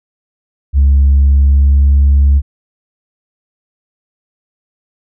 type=tone with pitch glide; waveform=sine; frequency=69.3 to 69.98 Hz; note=C#2 to C#2; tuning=0 to +17 cents; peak=-3 dBFS; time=0.73-2.42 s; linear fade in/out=50 ms; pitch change=+17 cents; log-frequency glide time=1.28-1.91 s; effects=tanh soft clip ceiling -3 dBFS